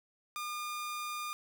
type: tone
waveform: sawtooth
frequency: 1210 Hz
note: D#6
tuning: 49 cents flat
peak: -33 dBFS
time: 0.36-1.33 s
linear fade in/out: 0 ms
effects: none